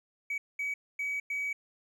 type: tone bursts at uneven times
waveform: triangle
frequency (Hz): 2272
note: C#7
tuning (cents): +42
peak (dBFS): -28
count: 4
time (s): 0.3-0.38 / 0.59-0.74 / 0.99-1.2 / 1.3-1.53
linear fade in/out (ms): 5
effects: tanh soft clip ceiling -26 dBFS